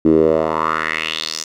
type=tone with band-pass filter sweep; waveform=10% pulse; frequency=79.3 Hz; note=D#2; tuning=33 cents sharp; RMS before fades=-17 dBFS; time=0.05-1.44 s; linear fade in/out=5 ms; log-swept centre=300 to 6200 Hz; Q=3.6; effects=none